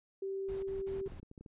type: tone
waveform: sine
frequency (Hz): 388.3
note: G4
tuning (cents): -16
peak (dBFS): -35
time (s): 0.22-1.08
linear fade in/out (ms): 5
type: noise bursts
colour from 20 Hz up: brown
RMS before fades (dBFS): -48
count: 4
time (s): 0.48-1.203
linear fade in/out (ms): 10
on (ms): 150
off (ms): 41
type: clicks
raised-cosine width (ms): 3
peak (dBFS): -38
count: 9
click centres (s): 1.013 / 1.061 / 1.121 / 1.197 / 1.23 / 1.314 / 1.378 / 1.41 / 1.462
effects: resampled to 8000 Hz